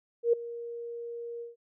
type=tone with ADSR envelope; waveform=sine; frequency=470.1 Hz; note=A#4; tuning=15 cents sharp; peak=-18 dBFS; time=0.23-1.56 s; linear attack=100 ms; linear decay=7 ms; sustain=-18 dB; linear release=150 ms; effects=none